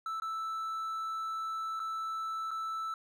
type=tone with dropouts; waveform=triangle; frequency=1318.5 Hz; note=E6; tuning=in tune; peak=-32 dBFS; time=0.06-2.94 s; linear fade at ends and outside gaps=2 ms; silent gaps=0.2-0.22 / 1.795-1.8 / 2.508-2.513 s; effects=none